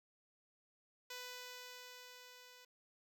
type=tone with level ramp; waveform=5% pulse; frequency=497.3 Hz; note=B4; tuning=12 cents sharp; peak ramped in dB=-34 to -47 dBFS; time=1.1-2.65 s; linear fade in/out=5 ms; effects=none